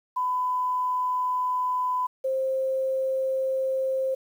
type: tone pair in turn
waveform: sine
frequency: 1003 / 528.1 Hz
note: B5 / C5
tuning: +26 / +16 cents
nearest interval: major seventh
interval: 1110 cents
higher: first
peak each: -23 dBFS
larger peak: neither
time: 0.16-2.07 / 2.24-4.15 s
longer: neither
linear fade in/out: 10 ms
effects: 9-bit